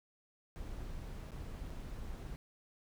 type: noise with dropouts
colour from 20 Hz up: brown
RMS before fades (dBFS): -44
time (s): 0.56-2.36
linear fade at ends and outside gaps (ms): 0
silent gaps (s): 1.308-1.318 / 1.699-1.704
effects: none